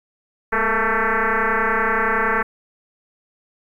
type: tone with frequency modulation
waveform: sine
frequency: 207.7 Hz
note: G#3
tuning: in tune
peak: -16 dBFS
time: 0.52-2.43 s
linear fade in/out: 10 ms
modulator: 223 Hz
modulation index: 8
effects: 9-bit